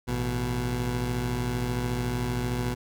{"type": "tone pair together", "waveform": "20% pulse", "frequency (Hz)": [54.75, 122.9], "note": ["A1", "B2"], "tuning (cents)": [-8, -8], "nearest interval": "octave + major second", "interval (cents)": 1400, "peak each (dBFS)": [-27, -23], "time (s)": [0.07, 2.75], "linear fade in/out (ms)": 20, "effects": []}